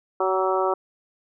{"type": "harmonic tone with a mistuned harmonic", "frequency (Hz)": 188.3, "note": "F#3", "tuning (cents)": 31, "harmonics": [2, 3, 4, 5, 6, 7], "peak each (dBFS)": [-24, -26, -27, -28, -29, -29], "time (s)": [0.2, 0.74], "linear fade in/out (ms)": 5, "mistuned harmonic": 6, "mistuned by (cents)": 23, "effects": []}